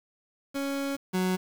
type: tone pair in turn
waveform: 30% pulse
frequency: 277.3 / 184.81 Hz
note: C#4 / F#3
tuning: +1 / -2 cents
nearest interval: perfect fifth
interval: 703 cents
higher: first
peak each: -26 / -22 dBFS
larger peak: second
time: 0.54-0.97 / 1.13-1.37 s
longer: first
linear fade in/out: 20 ms
effects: 8-bit